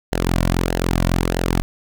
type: tone with flanger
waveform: sawtooth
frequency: 43.65 Hz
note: F1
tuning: in tune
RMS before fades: -19 dBFS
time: 0.12-1.62 s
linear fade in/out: 0 ms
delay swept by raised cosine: 0.83 to 2.43 ms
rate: 1.6 Hz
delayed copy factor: -0.65
effects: none